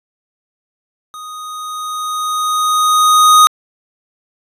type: tone with level ramp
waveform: square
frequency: 1244.5 Hz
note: D#6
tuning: in tune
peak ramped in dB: -29 to -4 dBFS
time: 1.14-3.47 s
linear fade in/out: 0 ms
effects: resampled to 32000 Hz